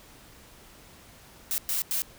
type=noise bursts at uneven times; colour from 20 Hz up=blue; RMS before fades=-28 dBFS; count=3; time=1.51-1.58 / 1.69-1.82 / 1.91-2.02 s; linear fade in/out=0 ms; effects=pink hiss -52 dBFS RMS until 2.18 s